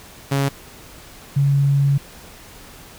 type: tone pair in turn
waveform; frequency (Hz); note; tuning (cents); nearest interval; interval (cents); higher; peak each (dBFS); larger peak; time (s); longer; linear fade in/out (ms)
sawtooth / sine; 138.59 / 140.04; C#3 / C#3; 0 / +18; unison; 18; second; -13; neither; 0.31-0.49 / 1.36-1.98; second; 10
effects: pink hiss -42 dBFS RMS until 2.98 s